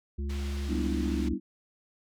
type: harmonic tone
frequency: 70.2 Hz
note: C#2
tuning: 22 cents sharp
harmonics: 1 / 3 / 5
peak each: -30 / -40 / -44 dBFS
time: 0.18-1.34 s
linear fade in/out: 10 ms
type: low-pass noise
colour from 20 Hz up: white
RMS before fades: -47 dBFS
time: 0.29-1.29 s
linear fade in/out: 10 ms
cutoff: 4400 Hz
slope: 12 dB/octave
type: chord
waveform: sine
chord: E minor seventh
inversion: first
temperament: equal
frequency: 196 / 246.9 / 293.7 / 329.6 Hz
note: G3 / B3 / D4 / E4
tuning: 0 / 0 / 0 / 0 cents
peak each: -34 dBFS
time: 0.67-1.4 s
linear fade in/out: 50 ms
effects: none